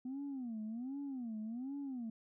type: tone with vibrato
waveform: sine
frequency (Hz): 246.9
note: B3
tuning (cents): 0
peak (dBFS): -38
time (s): 0.05-2.1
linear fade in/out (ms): 5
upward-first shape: sine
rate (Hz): 1.3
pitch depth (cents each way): 240
effects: tanh soft clip ceiling -37 dBFS